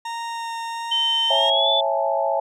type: tone with vibrato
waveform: 40% pulse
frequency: 924 Hz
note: A#5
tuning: 16 cents flat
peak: -26 dBFS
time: 0.05-1.5 s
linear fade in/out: 5 ms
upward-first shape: sine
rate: 1.4 Hz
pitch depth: 8 cents each way
type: tone with pitch glide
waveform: sine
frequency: 3077 to 3474 Hz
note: G7 to A7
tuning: -33 to -23 cents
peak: -18 dBFS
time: 0.91-1.81 s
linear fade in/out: 10 ms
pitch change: +210 cents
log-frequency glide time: 1.28-1.69 s
type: chord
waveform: sine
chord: A major seventh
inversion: first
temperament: just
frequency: 550 / 660 / 825 / 880 Hz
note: C#5 / E5 / G#5 / A5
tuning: -14 / +2 / -12 / 0 cents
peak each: -24 / -23 / -26 / -25 dBFS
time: 1.3-2.4 s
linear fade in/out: 5 ms
effects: low-pass 8000 Hz 12 dB/octave